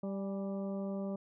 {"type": "harmonic tone with a mistuned harmonic", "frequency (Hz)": 196, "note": "G3", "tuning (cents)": 0, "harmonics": [1, 2, 3, 4, 5, 6], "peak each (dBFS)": [-36, -44, -42, -55, -57, -56], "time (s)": [0.03, 1.16], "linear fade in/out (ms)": 5, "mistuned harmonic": 4, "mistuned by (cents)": 61, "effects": []}